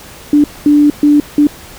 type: tone bursts at uneven times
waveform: sine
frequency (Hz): 293.7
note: D4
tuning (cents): 0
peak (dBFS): -4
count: 4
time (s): 0.33-0.44 / 0.66-0.9 / 1.03-1.2 / 1.38-1.47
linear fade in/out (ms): 2
effects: pink hiss -34 dBFS RMS until 1.78 s